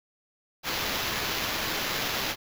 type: noise with sample-and-hold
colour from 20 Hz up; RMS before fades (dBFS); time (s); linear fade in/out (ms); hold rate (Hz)
blue; -30; 0.63-2.36; 50; 8820
effects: none